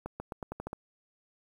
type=accelerating click train; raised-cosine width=1 ms; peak=-23 dBFS; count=8; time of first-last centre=0.06-0.731 s; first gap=140 ms; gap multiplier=0.87; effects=9-bit